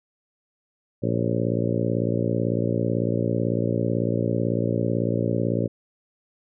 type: harmonic tone with a mistuned harmonic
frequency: 58 Hz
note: A#1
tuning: 8 cents flat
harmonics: 2 / 3 / 4 / 5 / 6 / 7 / 8 / 9 / 10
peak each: -26 / -28 / -29 / -30 / -31 / -31 / -32 / -33 / -33 dBFS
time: 1.02-5.68 s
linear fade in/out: 20 ms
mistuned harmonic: 10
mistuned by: -55 cents
effects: none